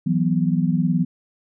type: chord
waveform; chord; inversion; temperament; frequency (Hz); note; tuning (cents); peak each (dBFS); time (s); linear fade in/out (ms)
sine; E suspended second; none; equal with one note detuned; 164.81 / 183.72 / 246.9; E3 / F#3 / B3; 0 / -12 / 0; -20 / -21 / -23; 0.06-1.05; 10
effects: none